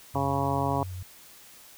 sine tone with vibrato, 92.4 Hz, F#2, 2 cents flat, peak -34 dBFS, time 0.14-1.03 s, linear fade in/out 5 ms, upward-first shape triangle, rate 4.7 Hz, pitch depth 38 cents each way
harmonic tone, 138.59 Hz, C#3, in tune, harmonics 1 / 2 / 3 / 4 / 5 / 6 / 7 / 8, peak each -31 / -32 / -35 / -35 / -32 / -34 / -31 / -36 dBFS, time 0.15-0.83 s, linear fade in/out 2 ms
effects white hiss -51 dBFS RMS until 1.77 s

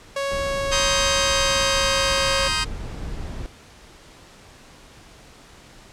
sawtooth tone with pitch glide, 554.4 to 545.2 Hz, C#5 to C#5, 0 to -29 cents, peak -19 dBFS, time 0.16-2.48 s, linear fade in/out 5 ms, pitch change -29 cents, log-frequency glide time 0.34-1.88 s
brown noise, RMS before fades -31 dBFS, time 0.31-3.46 s, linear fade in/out 0 ms
10% pulse chord, C minor seventh, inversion third, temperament just, 941.9 / 1046.5 / 1255.8 / 1569.8 Hz, Bb5 / C6 / Eb6 / G6, +18 / 0 / +16 / +2 cents, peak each -20 / -20 / -16 / -16 dBFS, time 0.71-2.65 s, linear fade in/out 20 ms
effects pink hiss -47 dBFS RMS until 5.92 s + low-pass 8000 Hz 12 dB/octave

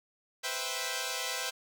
5% pulse chord, C major seventh, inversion third, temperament equal, 493.9 / 523.3 / 659.3 / 784 Hz, B4 / C5 / E5 / G5, 0 / 0 / 0 / 0 cents, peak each -27 dBFS, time 0.43-1.51 s, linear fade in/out 20 ms, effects none

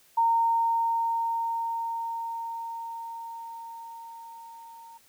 sine tone with level ramp, 920 Hz, A#5, 23 cents flat, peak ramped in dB -19 to -45 dBFS, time 0.17-4.98 s, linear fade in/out 10 ms, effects white hiss -60 dBFS RMS until 5.08 s

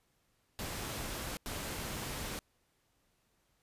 pink noise bursts at uneven times, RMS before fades -40 dBFS, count 2, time 0.59-1.37 / 1.46-2.39 s, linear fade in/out 0 ms, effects pink hiss -75 dBFS RMS until 3.62 s + resampled to 32000 Hz

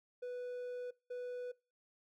triangle tone bursts at uneven times, 493.9 Hz, B4, in tune, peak -38 dBFS, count 2, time 0.22-0.91 / 1.1-1.52 s, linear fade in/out 10 ms, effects noise-tail reverb RT60 0.3 s tail -23 dB re dry

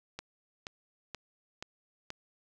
click train, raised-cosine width 0.2 ms, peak -22 dBFS, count 5, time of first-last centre 0.19-2.104 s, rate 2.09 Hz, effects none

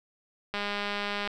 click train, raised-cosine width 0.3 ms, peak -16 dBFS, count 151, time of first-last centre 0.54-1.275 s, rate 204 Hz, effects none

